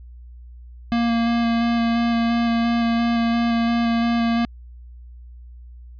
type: tone with vibrato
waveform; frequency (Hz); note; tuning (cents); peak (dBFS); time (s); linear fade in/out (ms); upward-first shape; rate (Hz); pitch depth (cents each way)
square; 233.1; A#3; 0; -18; 0.92-4.45; 0; square; 2.9; 10
effects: added 60 Hz sine -38 dBFS peak until 5.99 s + resampled to 11025 Hz